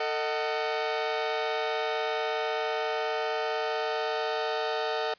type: chord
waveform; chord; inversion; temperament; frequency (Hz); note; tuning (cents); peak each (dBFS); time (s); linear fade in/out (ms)
sawtooth; D# diminished; second; just; 448 / 622.3 / 746.7; A4 / D#5 / F#5; +31 / 0 / +16; -27 / -29 / -29; 0-5.14; 5
effects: white hiss -59 dBFS RMS until 5.18 s + resampled to 11025 Hz